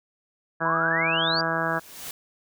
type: harmonic tone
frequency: 164.1 Hz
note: E3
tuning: 8 cents flat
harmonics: 1 / 2 / 3 / 4 / 5 / 6 / 7 / 8 / 9 / 10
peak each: -33 / -34 / -35 / -30 / -35 / -33 / -33 / -32 / -32 / -29 dBFS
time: 0.6-1.8 s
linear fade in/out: 20 ms
type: exponential sweep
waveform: sine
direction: up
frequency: 968 to 4829 Hz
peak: -24 dBFS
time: 0.65-1.41 s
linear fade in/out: 2 ms
type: noise with exponential growth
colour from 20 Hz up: white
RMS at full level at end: -34 dBFS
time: 1.37-2.11 s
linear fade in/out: 2 ms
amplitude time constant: 160 ms
effects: none